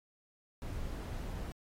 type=noise; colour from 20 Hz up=brown; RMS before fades=-40 dBFS; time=0.62-1.52 s; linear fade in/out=0 ms; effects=AAC 48 kbps